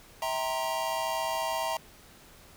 square chord, C dominant seventh, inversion first, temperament equal with one note detuned, 649.8 / 784 / 932.3 / 1046.5 Hz, E5 / G5 / Bb5 / C6, -25 / 0 / 0 / 0 cents, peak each -34 / -38 / -33 / -39 dBFS, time 0.22-1.77 s, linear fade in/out 2 ms, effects pink hiss -54 dBFS RMS until 2.56 s

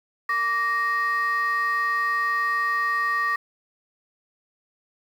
sine tone pair together, 1161.9 / 1864.7 Hz, D6 / A#6, -19 / 0 cents, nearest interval minor sixth, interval 819 cents, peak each -22 dBFS, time 0.29-3.36 s, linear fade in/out 5 ms, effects tanh soft clip ceiling -17 dBFS + 8-bit

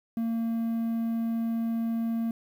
triangle tone with quantisation, 228.7 Hz, A#3, 33 cents flat, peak -24 dBFS, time 0.17-2.31 s, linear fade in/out 2 ms, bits 9, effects none

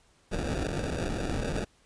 pink noise with sample-and-hold, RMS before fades -31 dBFS, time 0.31-1.65 s, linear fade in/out 20 ms, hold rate 1050 Hz, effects pink hiss -64 dBFS RMS until 1.85 s + resampled to 22050 Hz

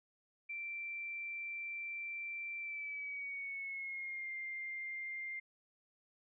sine tone with pitch glide, 2348 to 2104 Hz, D7 to C7, -1 to +9 cents, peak -40 dBFS, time 0.49-5.4 s, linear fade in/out 10 ms, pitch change -190 cents, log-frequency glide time 2.59-4.32 s, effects none

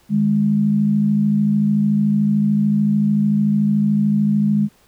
sine tone pair together, 153.76 / 207.3 Hz, D#3 / G#3, -20 / -3 cents, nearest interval perfect fourth, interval 517 cents, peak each -21 / -14 dBFS, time 0.09-4.69 s, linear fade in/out 50 ms, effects pink hiss -55 dBFS RMS until 4.87 s

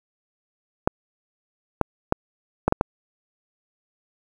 clicks, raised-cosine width 1 ms, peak -3 dBFS, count 6, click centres 0.875 / 1.813 / 2.124 / 2.68 / 2.724 / 2.811 s, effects 7-bit

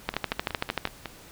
two click trains, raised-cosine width 0.3 ms, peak -9 / -17 dBFS, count 11 / 6, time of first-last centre 0.09-0.853 / 0.14-1.057 s, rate 13.1 / 5.45 Hz, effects pink hiss -49 dBFS RMS until 1.31 s

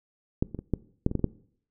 clicks, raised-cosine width 3 ms, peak -10 / -22 / -22 / -11 / -9 / -19 / -13 / -21 / -9 dBFS, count 9, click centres 0.425 / 0.547 / 0.59 / 0.737 / 1.064 / 1.114 / 1.153 / 1.194 / 1.243 s, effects noise-tail reverb RT60 0.6 s tail -21 dB re dry

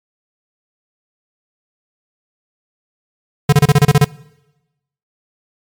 square tone bursts, 145.4 Hz, D3, 17 cents flat, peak -6 dBFS, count 9, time 3.49-4.046 s, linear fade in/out 5 ms, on 36 ms, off 29 ms, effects noise-tail reverb RT60 1.0 s tail -23 dB re dry + MP3 96 kbps

